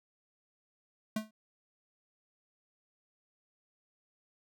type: tone with exponential decay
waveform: square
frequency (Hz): 216.7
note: A3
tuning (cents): -26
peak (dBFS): -29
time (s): 1.16-1.31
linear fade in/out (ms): 5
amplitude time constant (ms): 32
effects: none